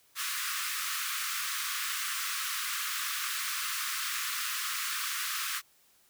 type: high-pass noise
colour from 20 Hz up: pink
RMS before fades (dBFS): -34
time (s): 0.15-5.62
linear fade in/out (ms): 50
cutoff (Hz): 1100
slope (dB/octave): 96
effects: white hiss -65 dBFS RMS until 6.09 s